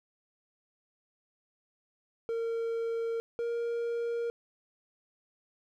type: tone pair in turn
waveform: triangle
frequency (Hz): 459.1 / 468.7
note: A#4 / A#4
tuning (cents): -26 / +9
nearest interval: unison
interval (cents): 35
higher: second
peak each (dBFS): -28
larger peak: neither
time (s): 2.29-3.2 / 3.39-4.3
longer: neither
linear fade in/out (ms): 0
effects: none